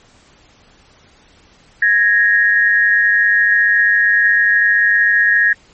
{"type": "tone pair together", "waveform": "sine", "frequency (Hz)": [1659.7, 1864.7], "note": ["G#6", "A#6"], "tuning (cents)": [-2, 0], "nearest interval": "major second", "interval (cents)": 202, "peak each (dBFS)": -12, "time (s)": [1.82, 5.53], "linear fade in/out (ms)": 5, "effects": ["pink hiss -49 dBFS RMS until 5.73 s", "MP3 32 kbps"]}